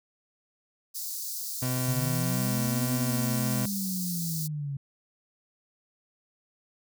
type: high-pass noise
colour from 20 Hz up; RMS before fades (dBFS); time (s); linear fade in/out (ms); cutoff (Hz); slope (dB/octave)
white; -35; 0.94-4.48; 20; 4300; 48
type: tone with vibrato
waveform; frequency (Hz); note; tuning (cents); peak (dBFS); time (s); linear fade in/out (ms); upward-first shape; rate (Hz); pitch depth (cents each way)
30% pulse; 126.4; B2; +41; -25; 1.62-3.66; 5; sine; 1.7; 10
type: linear two-way sweep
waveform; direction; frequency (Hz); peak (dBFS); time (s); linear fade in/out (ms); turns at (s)
sine; up then down; 130.81 to 247.5 to 136.7; -30; 1.88-4.77; 5; 2.9
effects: none